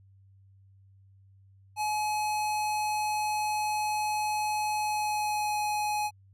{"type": "tone with pitch glide", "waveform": "square", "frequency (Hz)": [848, 840.7], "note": ["G#5", "G#5"], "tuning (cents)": [36, 21], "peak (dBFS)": -28, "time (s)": [1.76, 6.11], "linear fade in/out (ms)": 50, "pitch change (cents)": -15, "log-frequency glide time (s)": [4.78, 5.58], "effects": ["added 97 Hz sine -55 dBFS peak until 6.33 s", "resampled to 32000 Hz"]}